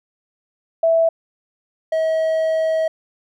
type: tone pair in turn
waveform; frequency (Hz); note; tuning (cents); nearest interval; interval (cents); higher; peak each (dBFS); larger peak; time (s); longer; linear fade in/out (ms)
sine / triangle; 658 / 640.4; E5 / D#5; -3 / +50; unison; 47; first; -12 / -14; first; 0.83-1.09 / 1.92-2.88; second; 5
effects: none